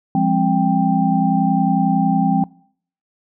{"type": "tone cluster", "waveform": "sine", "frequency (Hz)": [172.9, 203.7, 264.3, 787], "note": ["F3", "G#3", "C4", "G5"], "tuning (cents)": [-17, -33, 18, 7], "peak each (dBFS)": -19, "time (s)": [0.15, 2.44], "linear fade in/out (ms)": 2, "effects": ["noise-tail reverb RT60 0.6 s tail -24 dB re dry"]}